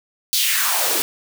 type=noise with high-pass filter sweep; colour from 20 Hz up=white; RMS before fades=-19 dBFS; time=0.33-1.02 s; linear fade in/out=0 ms; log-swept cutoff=4200 to 280 Hz; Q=2.6; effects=none